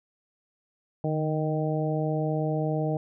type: harmonic tone with a mistuned harmonic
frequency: 155.56 Hz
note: D#3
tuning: in tune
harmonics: 1 / 2 / 3 / 4 / 5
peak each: -27 / -32 / -32 / -32 / -36 dBFS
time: 1.04-2.97 s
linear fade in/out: 2 ms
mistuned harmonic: 1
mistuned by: -34 cents
effects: none